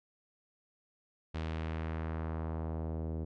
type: tone with low-pass filter sweep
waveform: sawtooth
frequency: 80.1 Hz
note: E2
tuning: 49 cents flat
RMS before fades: -37 dBFS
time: 1.34-3.25 s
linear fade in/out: 10 ms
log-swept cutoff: 3800 to 450 Hz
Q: 1.1
effects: none